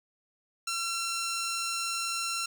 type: tone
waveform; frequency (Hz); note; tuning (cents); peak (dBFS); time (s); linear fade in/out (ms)
10% pulse; 1357; E6; +50; -22; 0.67-2.46; 5
effects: none